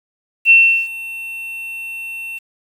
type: tone with ADSR envelope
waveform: sine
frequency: 2700 Hz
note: E7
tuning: 41 cents sharp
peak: -4 dBFS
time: 0.45-2.39 s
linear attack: 54 ms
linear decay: 370 ms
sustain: -21 dB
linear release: 14 ms
effects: 7-bit